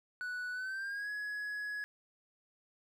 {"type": "tone with pitch glide", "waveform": "triangle", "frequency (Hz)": [1480, 1680.5], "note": ["F#6", "G#6"], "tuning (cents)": [0, 20], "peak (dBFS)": -35, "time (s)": [0.21, 1.84], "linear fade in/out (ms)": 0, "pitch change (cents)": 220, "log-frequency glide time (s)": [0.52, 1.1], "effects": []}